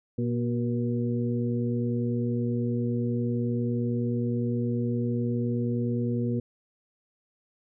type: harmonic tone with a mistuned harmonic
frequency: 119.5 Hz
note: A#2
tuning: 43 cents sharp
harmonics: 1 / 2 / 3 / 4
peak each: -28 / -28 / -35 / -35 dBFS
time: 0.18-6.4 s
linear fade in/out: 5 ms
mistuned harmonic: 3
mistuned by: +46 cents
effects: none